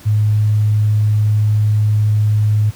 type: tone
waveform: sine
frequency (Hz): 106.1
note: G#2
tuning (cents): +38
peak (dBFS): -10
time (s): 0.05-2.71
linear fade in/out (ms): 20
effects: pink hiss -41 dBFS RMS until 2.75 s + high-pass 60 Hz 12 dB/octave